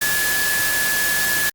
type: tone in noise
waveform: sine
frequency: 1708 Hz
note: G#6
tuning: 48 cents sharp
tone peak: -20 dBFS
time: 0.01-1.5 s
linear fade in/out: 10 ms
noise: white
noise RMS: -22 dBFS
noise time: 0.01-1.5 s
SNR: -1 dB
effects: Opus 48 kbps